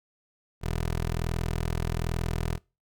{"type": "tone", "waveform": "15% pulse", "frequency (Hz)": 41.2, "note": "E1", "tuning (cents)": 0, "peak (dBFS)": -21, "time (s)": [0.61, 2.59], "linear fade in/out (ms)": 50, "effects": ["noise-tail reverb RT60 0.3 s tail -24 dB re dry"]}